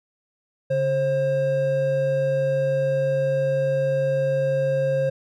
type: tone pair together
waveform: triangle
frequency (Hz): 141.2 / 533.1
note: C#3 / C5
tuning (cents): +32 / +32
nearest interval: octave + major seventh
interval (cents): 2300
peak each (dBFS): -24 / -18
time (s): 0.7-5.1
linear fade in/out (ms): 10
effects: none